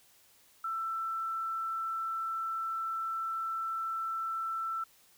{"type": "tone", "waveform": "sine", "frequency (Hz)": 1333, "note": "E6", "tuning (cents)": 19, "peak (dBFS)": -32, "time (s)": [0.64, 4.84], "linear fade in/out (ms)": 5, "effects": ["white hiss -63 dBFS RMS until 5.17 s"]}